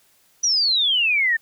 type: exponential sweep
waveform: sine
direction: down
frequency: 5960 to 1776 Hz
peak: -16 dBFS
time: 0.43-1.37 s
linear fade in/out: 10 ms
effects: white hiss -59 dBFS RMS until 1.41 s